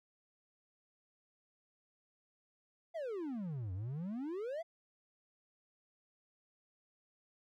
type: exponential two-way sweep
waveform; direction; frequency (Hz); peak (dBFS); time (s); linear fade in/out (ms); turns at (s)
triangle; down then up; 698.5 to 88.3 to 698.5; -36; 2.94-4.63; 20; 3.73
effects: none